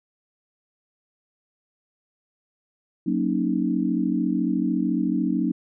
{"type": "chord", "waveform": "sine", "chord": "D# minor seventh", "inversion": "first", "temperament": "equal", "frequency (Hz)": [185, 233.1, 277.2, 311.1], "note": ["F#3", "A#3", "C#4", "D#4"], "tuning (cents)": [0, 0, 0, 0], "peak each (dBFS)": -26, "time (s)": [3.06, 5.52], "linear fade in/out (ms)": 10, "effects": []}